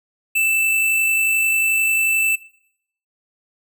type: tone with amplitude modulation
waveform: square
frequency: 2649 Hz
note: E7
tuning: 8 cents sharp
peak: -15 dBFS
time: 0.35-2.36 s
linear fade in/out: 10 ms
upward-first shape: sine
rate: 51.3 Hz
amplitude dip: 25%
effects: noise-tail reverb RT60 0.7 s tail -18 dB re dry